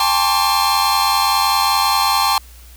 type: tone cluster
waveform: 45% pulse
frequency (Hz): 800 / 885 / 1062 / 1152 / 4207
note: G5 / A5 / C6 / D6 / C8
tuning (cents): +35 / +10 / +25 / -34 / +9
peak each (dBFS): -20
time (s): 0-2.38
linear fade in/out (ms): 2
effects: added 60 Hz sine -39 dBFS peak until 2.76 s + white hiss -46 dBFS RMS until 2.76 s